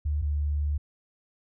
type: tone pair in turn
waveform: sine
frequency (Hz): 74.2 / 73.43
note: D2 / D2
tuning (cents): +18 / 0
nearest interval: unison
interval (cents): 18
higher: first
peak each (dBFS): -24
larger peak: neither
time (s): 0.05-0.22 / 0.22-0.78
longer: second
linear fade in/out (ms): 10
effects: none